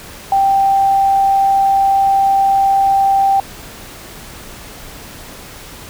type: tone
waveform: sine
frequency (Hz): 784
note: G5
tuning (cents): 0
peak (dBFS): -9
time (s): 0.32-3.4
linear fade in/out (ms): 2
effects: pink hiss -34 dBFS RMS until 5.89 s